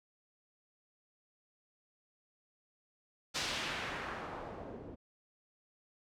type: noise with low-pass filter sweep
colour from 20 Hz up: white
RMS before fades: -41 dBFS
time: 3.34-4.96 s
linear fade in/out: 20 ms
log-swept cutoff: 5200 to 330 Hz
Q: 1.1
effects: none